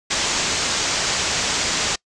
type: low-pass noise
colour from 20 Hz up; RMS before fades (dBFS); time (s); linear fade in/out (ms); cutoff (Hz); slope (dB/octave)
white; -22; 0.1-1.96; 10; 7500; 48
effects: noise-tail reverb RT60 0.1 s tail -25 dB re dry + resampled to 22050 Hz